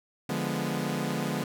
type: chord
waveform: sawtooth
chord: D diminished seventh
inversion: none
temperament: equal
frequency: 146.83 / 174.61 / 207.7 / 246.9 Hz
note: D3 / F3 / Ab3 / Cb4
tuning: 0 / 0 / 0 / 0 cents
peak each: -30 dBFS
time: 0.29-1.44 s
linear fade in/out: 5 ms
effects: none